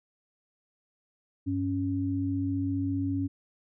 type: tone pair together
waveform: sine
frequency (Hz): 97.41 / 277.2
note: G2 / C#4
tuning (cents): -10 / 0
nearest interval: octave + tritone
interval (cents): 1810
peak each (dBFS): -31 / -28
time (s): 1.46-3.28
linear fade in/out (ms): 20
effects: none